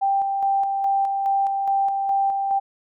sine tone with tremolo, 787 Hz, G5, 7 cents sharp, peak -17 dBFS, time 0.01-2.6 s, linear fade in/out 20 ms, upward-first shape square, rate 2.4 Hz, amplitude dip 35%, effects none

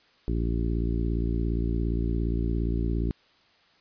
harmonic tone, 57.3 Hz, A#1, 29 cents flat, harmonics 1 / 2 / 3 / 4 / 5 / 6 / 7, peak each -26 / -32 / -34 / -36 / -35 / -36 / -40 dBFS, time 0.28-3.11 s, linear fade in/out 0 ms, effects white hiss -61 dBFS RMS until 3.8 s + resampled to 11025 Hz

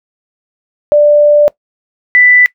sine tone pair in turn, 590 / 1984.5 Hz, D5 / B6, +8 / +8 cents, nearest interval octave + major sixth, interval 2100 cents, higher second, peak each -3 dBFS, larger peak neither, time 0.92-1.48 / 2.15-2.46 s, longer first, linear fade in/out 0 ms, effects noise-tail reverb RT60 0.1 s tail -21 dB re dry

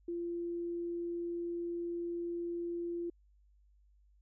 sine tone, 343.6 Hz, F4, 28 cents flat, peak -35 dBFS, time 0.08-3.1 s, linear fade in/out 5 ms, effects added 50 Hz sine -63 dBFS peak until 4.21 s

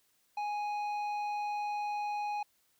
sine tone with tanh clipping, 830.6 Hz, G#5, in tune, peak -34 dBFS, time 0.37-2.43 s, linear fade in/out 5 ms, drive 9 dB, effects white hiss -72 dBFS RMS until 2.79 s

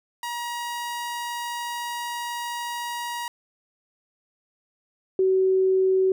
sawtooth / sine tone pair in turn, 953 / 378 Hz, A#5 / F#4, +38 / +37 cents, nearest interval octave + major third, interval 1601 cents, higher first, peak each -25 / -17 dBFS, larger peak second, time 0.23-3.28 / 5.19-6.12 s, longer first, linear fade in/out 2 ms, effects none

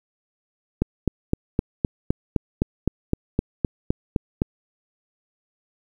click train, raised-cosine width 3 ms, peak -6 dBFS, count 15, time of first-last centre 0.82-4.419 s, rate 3.89 Hz, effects 8-bit

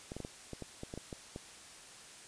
clicks, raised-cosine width 2 ms, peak -28 dBFS, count 11, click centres 0.119 / 0.166 / 0.203 / 0.249 / 0.533 / 0.623 / 0.834 / 0.939 / 0.976 / 1.128 / 1.361 s, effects white hiss -53 dBFS RMS until 2.27 s + resampled to 22050 Hz

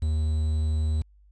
triangle tone with quantisation, 77.78 Hz, D#2, in tune, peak -20 dBFS, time 0.02-1.02 s, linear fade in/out 5 ms, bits 8, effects added 50 Hz sine -53 dBFS peak until 1.31 s + resampled to 22050 Hz

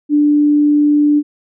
sine tone, 294.7 Hz, D4, 6 cents sharp, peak -8 dBFS, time 0.09-1.23 s, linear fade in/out 50 ms, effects none

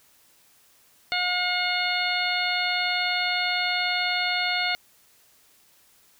harmonic tone, 719 Hz, F#5, 50 cents flat, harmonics 1 / 2 / 3 / 4 / 5 / 6, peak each -30 / -30 / -27 / -32 / -32 / -30 dBFS, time 1.12-4.75 s, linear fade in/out 0 ms, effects white hiss -59 dBFS RMS until 6.19 s

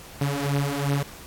sawtooth beating tone pair, 140 / 142.8 Hz, C#3 / D3, +18 / -48 cents, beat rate 2.8 Hz, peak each -22 dBFS, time 0.21-1.03 s, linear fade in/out 5 ms, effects pink hiss -44 dBFS RMS until 1.26 s + AAC 64 kbps

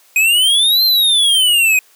square exponential two-way sweep, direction up then down, 2488 to 4186 to 2488 Hz, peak -10 dBFS, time 0.16-1.79 s, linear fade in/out 2 ms, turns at 0.84 s, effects white hiss -50 dBFS RMS until 1.95 s + high-pass 400 Hz 12 dB/octave

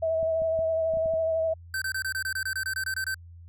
sine tone with vibrato, 647 Hz, E5, 32 cents flat, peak -23 dBFS, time 0.02-1.54 s, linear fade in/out 10 ms, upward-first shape sine, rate 12 Hz, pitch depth 22 cents each way
clicks, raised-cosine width 5 ms, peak -29 dBFS, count 7, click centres 0.229 / 0.419 / 0.591 / 0.938 / 0.971 / 1.059 / 1.138 s
square tone bursts, 1547 Hz, G6, 23 cents flat, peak -28 dBFS, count 14, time 1.74-3.144 s, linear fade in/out 2 ms, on 78 ms, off 24 ms
effects added 85 Hz sine -44 dBFS peak until 3.48 s

